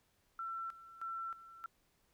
sine tone with tremolo, 1345 Hz, E6, 34 cents sharp, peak -39 dBFS, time 0.39-1.66 s, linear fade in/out 2 ms, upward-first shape square, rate 1.6 Hz, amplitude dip 80%, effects pink hiss -75 dBFS RMS until 2.13 s

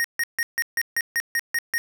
square tone bursts, 1864.7 Hz, A#6, in tune, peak -21 dBFS, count 10, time 0-1.78 s, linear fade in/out 0 ms, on 43 ms, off 150 ms, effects none

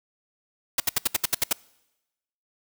white noise bursts, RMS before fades -21 dBFS, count 9, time 0.78-1.529 s, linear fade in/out 5 ms, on 21 ms, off 70 ms, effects noise-tail reverb RT60 1.0 s tail -24 dB re dry

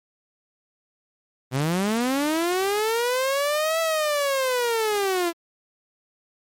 sawtooth linear two-way sweep, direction up then down, 122.9 to 659.3 to 332.2 Hz, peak -17 dBFS, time 1.51-5.33 s, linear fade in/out 50 ms, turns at 3.8 s, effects MP3 64 kbps

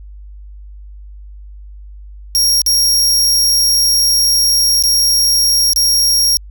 sawtooth tone with dropouts, 5588 Hz, F8, in tune, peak -7 dBFS, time 2.35-6.37 s, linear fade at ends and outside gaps 0 ms, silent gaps 2.617-2.663 / 4.825-4.837 / 5.733-5.761 s, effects added 50 Hz sine -31 dBFS peak until 6.5 s

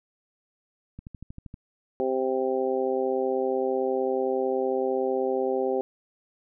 click train, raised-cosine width 5 ms, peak -27 dBFS, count 8, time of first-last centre 0.99-1.541 s, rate 12.7 Hz
harmonic tone, 130.81 Hz, C3, in tune, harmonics 2 / 3 / 4 / 5 / 6, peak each -33 / -26 / -28 / -38 / -33 dBFS, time 2-5.81 s, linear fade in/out 0 ms
effects none

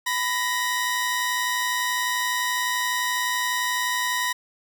sawtooth tone pair together, 995 / 1878.3 Hz, B5 / A#6, +13 / +13 cents, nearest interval major seventh, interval 1100 cents, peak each -22 dBFS, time 0.06-4.33 s, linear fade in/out 10 ms, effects none

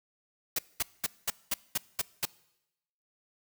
white noise bursts, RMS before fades -29 dBFS, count 8, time 0.56-2.254 s, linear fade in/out 5 ms, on 28 ms, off 210 ms, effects noise-tail reverb RT60 0.9 s tail -22 dB re dry

